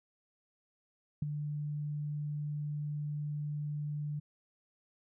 sine tone with ADSR envelope, 148.1 Hz, D3, 15 cents sharp, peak -26 dBFS, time 1.22-4.2 s, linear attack 5 ms, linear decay 12 ms, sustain -8 dB, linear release 13 ms, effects none

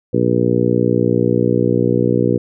harmonic tone, 60.1 Hz, B1, 46 cents flat, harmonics 2 / 3 / 4 / 5 / 6 / 7 / 8, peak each -20 / -20 / -20 / -20 / -20 / -20 / -20 dBFS, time 0.13-2.38 s, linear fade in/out 10 ms, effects none

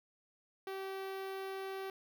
sawtooth tone with notch filter, 385.6 Hz, G4, 28 cents flat, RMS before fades -42 dBFS, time 0.67-1.9 s, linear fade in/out 2 ms, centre 7500 Hz, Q 0.7, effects 13-bit

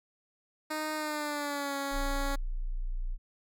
10% pulse tone with pitch glide, 308.7 to 278.2 Hz, D#4 to C#4, -14 to +6 cents, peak -24 dBFS, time 0.7-2.36 s, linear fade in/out 10 ms, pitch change -180 cents, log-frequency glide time 0.95-1.76 s
sine tone, 29.8 Hz, A#0, 39 cents sharp, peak -30 dBFS, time 1.91-3.18 s, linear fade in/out 50 ms
effects none

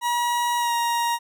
40% pulse tone with pitch glide, 959 to 942 Hz, A#5 to A#5, +49 to +18 cents, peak -20 dBFS, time 0.01-1.19 s, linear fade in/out 50 ms, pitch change -31 cents, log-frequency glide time 0.58-0.73 s, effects none

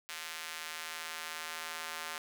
square tone with high-pass filter sweep, 80.7 Hz, E2, 36 cents flat, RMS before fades -42 dBFS, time 0.09-2.18 s, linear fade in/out 0 ms, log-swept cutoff 1900 to 1200 Hz, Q 0.9, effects 10-bit

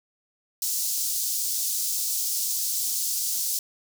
pink high-pass noise, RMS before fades -27 dBFS, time 0.62-3.59 s, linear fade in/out 2 ms, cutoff 5200 Hz, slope 24 dB/octave, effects none

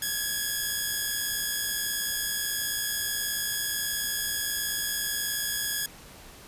5% pulse tone pair together, 1642 / 1700.5 Hz, G#6 / G#6, -20 / +40 cents, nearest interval minor second, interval 60 cents, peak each -19 dBFS, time 0.02-5.86 s, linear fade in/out 2 ms, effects pink hiss -48 dBFS RMS until 6.47 s + resampled to 32000 Hz

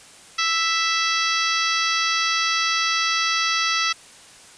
harmonic tone, 660 Hz, E5, 2 cents sharp, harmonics 2 / 3 / 4 / 5 / 6 / 7 / 8 / 9, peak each -24 / -26 / -27 / -28 / -29 / -29 / -30 / -31 dBFS, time 0.38-3.93 s, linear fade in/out 10 ms, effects white hiss -46 dBFS RMS until 4.57 s + resampled to 22050 Hz

